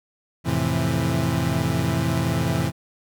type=chord; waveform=30% pulse; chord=F major seventh; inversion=none; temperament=equal with one note detuned; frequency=87.31 / 109.49 / 130.81 / 164.81 Hz; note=F2 / A2 / C3 / E3; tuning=0 / -8 / 0 / 0 cents; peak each=-26 / -25 / -22 / -22 dBFS; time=0.44-2.72 s; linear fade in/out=50 ms; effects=none